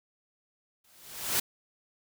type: noise with exponential growth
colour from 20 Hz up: white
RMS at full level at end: -25 dBFS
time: 0.84-1.4 s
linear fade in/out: 5 ms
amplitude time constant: 120 ms
effects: none